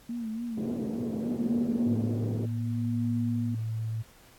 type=tone with vibrato; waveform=sine; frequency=228.5 Hz; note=A#3; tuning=34 cents flat; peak=-31 dBFS; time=0.09-2.06 s; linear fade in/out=5 ms; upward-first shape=sine; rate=3.5 Hz; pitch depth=82 cents each way
type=band-pass noise; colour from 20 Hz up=white; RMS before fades=-36 dBFS; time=0.57-2.46 s; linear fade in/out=10 ms; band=110 to 440 Hz; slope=24 dB/octave
type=tone with tremolo; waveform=sine; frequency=238.7 Hz; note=A#3; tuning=41 cents sharp; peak=-27 dBFS; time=1.29-3.55 s; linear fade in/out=5 ms; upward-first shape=sine; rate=0.67 Hz; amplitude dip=65%
type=tone with pitch glide; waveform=sine; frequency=109 to 111.55 Hz; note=A2 to A2; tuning=-16 to +24 cents; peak=-29 dBFS; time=1.86-4.03 s; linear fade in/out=20 ms; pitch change=+40 cents; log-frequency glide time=2.1-2.64 s
effects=pink hiss -57 dBFS RMS until 4.38 s + AAC 64 kbps